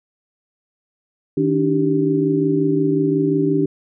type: tone cluster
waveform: sine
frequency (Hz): 156.2 / 288.1 / 313.7 / 389.2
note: D#3 / D4 / D#4 / G4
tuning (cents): +7 / -33 / +14 / -12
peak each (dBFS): -22 / -18 / -25 / -19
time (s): 1.37-3.66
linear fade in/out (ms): 5
effects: none